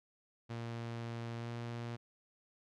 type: tone with pitch glide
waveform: sawtooth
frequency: 116.54 to 118.03 Hz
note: A#2 to A#2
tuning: 0 to +22 cents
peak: -36 dBFS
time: 0.49-1.97 s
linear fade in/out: 20 ms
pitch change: +22 cents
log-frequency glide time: 1.38-1.48 s
effects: low-pass 5000 Hz 12 dB/octave